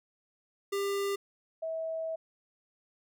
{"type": "tone pair in turn", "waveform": ["square", "sine"], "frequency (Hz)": [398.5, 647.4], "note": ["G4", "E5"], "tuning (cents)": [28, -31], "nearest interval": "minor sixth", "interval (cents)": 841, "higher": "second", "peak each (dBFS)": [-30, -32], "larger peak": "first", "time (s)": [[0.72, 1.16], [1.62, 2.16]], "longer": "second", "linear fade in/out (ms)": 10, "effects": []}